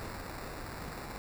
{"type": "noise with sample-and-hold", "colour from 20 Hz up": "pink", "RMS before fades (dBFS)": -42, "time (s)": [0, 1.18], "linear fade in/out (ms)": 0, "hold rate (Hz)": 3150, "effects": []}